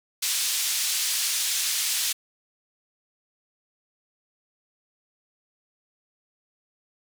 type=band-pass noise; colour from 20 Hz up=pink; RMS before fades=-26 dBFS; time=0.22-2.13 s; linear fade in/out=10 ms; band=3800 to 12000 Hz; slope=12 dB/octave; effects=none